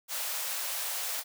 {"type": "high-pass noise", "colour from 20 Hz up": "white", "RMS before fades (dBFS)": -34, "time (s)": [0.08, 1.24], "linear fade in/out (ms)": 50, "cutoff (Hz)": 500, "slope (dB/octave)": 48, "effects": []}